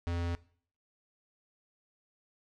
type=tone; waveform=square; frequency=85.8 Hz; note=F2; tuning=30 cents flat; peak=-32 dBFS; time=0.07-0.35 s; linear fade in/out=0 ms; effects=noise-tail reverb RT60 0.5 s tail -19 dB re dry + low-pass 5000 Hz 12 dB/octave